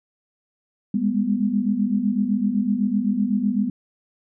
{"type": "tone cluster", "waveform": "sine", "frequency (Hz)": [200.7, 208.6, 247], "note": ["G3", "G#3", "B3"], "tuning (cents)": [41, 8, 0], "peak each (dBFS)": -23, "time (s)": [0.94, 3.7], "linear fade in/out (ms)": 5, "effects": []}